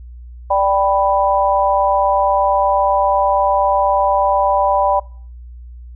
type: chord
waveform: sine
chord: G major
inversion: second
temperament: equal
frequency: 587.3 / 784 / 987.8 Hz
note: D5 / G5 / B5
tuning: 0 / 0 / 0 cents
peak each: -16 dBFS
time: 0.5-5 s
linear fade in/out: 10 ms
effects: noise-tail reverb RT60 0.5 s tail -23 dB re dry + added 60 Hz sine -32 dBFS peak until 5.95 s